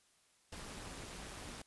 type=noise with amplitude modulation; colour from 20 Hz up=pink; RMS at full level=-45 dBFS; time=0.52-1.62 s; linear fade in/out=5 ms; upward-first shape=sine; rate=216 Hz; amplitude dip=70%; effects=white hiss -71 dBFS RMS until 1.66 s + resampled to 24000 Hz